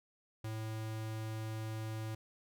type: tone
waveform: square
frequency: 110 Hz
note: A2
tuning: in tune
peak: -39 dBFS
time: 0.44-2.15 s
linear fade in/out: 5 ms
effects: none